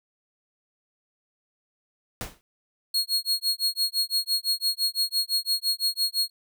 pink noise with exponential decay, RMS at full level -29 dBFS, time 2.21-2.41 s, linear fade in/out 0 ms, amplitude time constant 43 ms
40% pulse tone with tremolo, 4300 Hz, C8, 47 cents sharp, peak -19 dBFS, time 2.94-6.3 s, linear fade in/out 5 ms, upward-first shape sine, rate 5.9 Hz, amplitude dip 100%
effects none

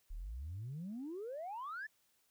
sine exponential sweep, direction up, 34.65 to 1800 Hz, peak -40 dBFS, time 0.1-1.87 s, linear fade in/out 10 ms, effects tanh soft clip ceiling -38 dBFS + white hiss -75 dBFS RMS until 2.3 s

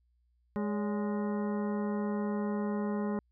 harmonic tone with a mistuned harmonic, 207.4 Hz, G#3, 2 cents flat, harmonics 1 / 2 / 3 / 4 / 5 / 6 / 7 / 9, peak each -31 / -37 / -42 / -45 / -45 / -51 / -52 / -53 dBFS, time 0.56-3.19 s, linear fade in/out 0 ms, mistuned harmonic 3, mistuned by -150 cents, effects added 60 Hz sine -68 dBFS peak until 3.31 s

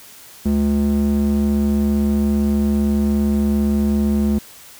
square tone with band-pass filter, 71.2 Hz, C#2, 47 cents sharp, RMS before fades -17 dBFS, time 0.45-4.39 s, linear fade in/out 10 ms, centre 220 Hz, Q 2.2, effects white hiss -42 dBFS RMS until 4.79 s

